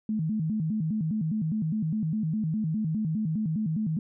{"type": "tone with vibrato", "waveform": "sine", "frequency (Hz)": 185, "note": "F#3", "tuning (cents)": 0, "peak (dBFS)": -25, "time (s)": [0.09, 3.99], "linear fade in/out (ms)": 2, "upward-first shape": "square", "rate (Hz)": 4.9, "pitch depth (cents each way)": 270, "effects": []}